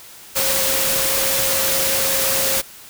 sine tone in noise, 537 Hz, C5, 45 cents sharp, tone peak -26 dBFS, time 0.35-2.62 s, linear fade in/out 20 ms, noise white, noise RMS -19 dBFS, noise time 0.35-2.62 s, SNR -10 dB, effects white hiss -41 dBFS RMS until 2.89 s

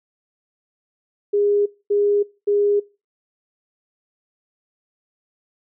sine tone bursts, 409.2 Hz, G#4, 26 cents flat, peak -15 dBFS, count 3, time 1.33-2.8 s, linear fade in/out 10 ms, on 330 ms, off 240 ms, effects noise-tail reverb RT60 0.3 s tail -22 dB re dry

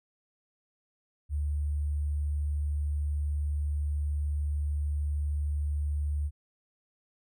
sine tone with sample-and-hold, 73.42 Hz, D2, in tune, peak -27 dBFS, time 1.29-6.31 s, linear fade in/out 50 ms, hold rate 8820 Hz, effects none

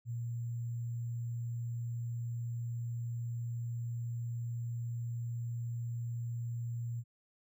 sine tone with sample-and-hold, 118.1 Hz, A#2, 23 cents sharp, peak -35 dBFS, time 0.05-7.04 s, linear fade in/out 50 ms, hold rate 7350 Hz, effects none

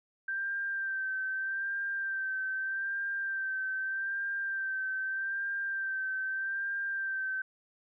sine tone with vibrato, 1568 Hz, G6, in tune, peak -31 dBFS, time 0.28-7.42 s, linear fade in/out 5 ms, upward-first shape sine, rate 0.81 Hz, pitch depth 29 cents each way, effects none

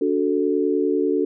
sine chord, D major, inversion none, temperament equal with one note detuned, 289.1 / 370 / 440 Hz, D4 / F#4 / A4, -27 / 0 / 0 cents, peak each -22 dBFS, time 0.01-1.25 s, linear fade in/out 5 ms, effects none

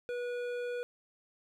triangle tone with hard clipping, 486.9 Hz, B4, 25 cents flat, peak -36 dBFS, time 0.09-0.83 s, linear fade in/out 0 ms, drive 15 dB, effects none

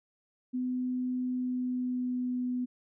sine tone with pitch glide, 252.1 to 249.2 Hz, B3 to B3, +36 to +16 cents, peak -29 dBFS, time 0.53-2.66 s, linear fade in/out 20 ms, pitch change -20 cents, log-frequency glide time 1.25-2.39 s, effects none

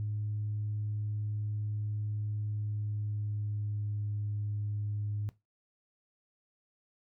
sine tone with pitch glide, 105.3 to 103.97 Hz, G#2 to G#2, +24 to +2 cents, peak -31 dBFS, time 0-5.29 s, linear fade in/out 0 ms, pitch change -22 cents, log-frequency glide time 2.41-4.05 s, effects noise-tail reverb RT60 0.2 s tail -18 dB re dry + tanh soft clip ceiling -27 dBFS

